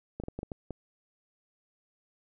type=clicks; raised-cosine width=2 ms; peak=-23 dBFS; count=7; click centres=0.2 / 0.237 / 0.284 / 0.39 / 0.431 / 0.518 / 0.707 s; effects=none